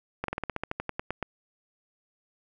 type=slowing click train; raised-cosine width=0.5 ms; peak=-15 dBFS; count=14; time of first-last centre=0.24-1.227 s; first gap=43 ms; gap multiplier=1.09; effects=none